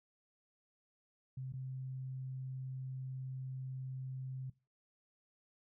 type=tone with dropouts; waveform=sine; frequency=130.81 Hz; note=C3; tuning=in tune; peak=-40 dBFS; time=1.37-4.5 s; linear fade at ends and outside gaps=5 ms; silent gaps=1.524-1.536 s; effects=noise-tail reverb RT60 0.3 s tail -21 dB re dry